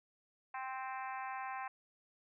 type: harmonic tone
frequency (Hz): 261.6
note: C4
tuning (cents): 0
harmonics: 3 / 4 / 5 / 6 / 7 / 8 / 9 / 10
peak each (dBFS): -43 / -44 / -53 / -50 / -51 / -55 / -55 / -56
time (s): 0.54-1.68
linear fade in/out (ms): 5
effects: none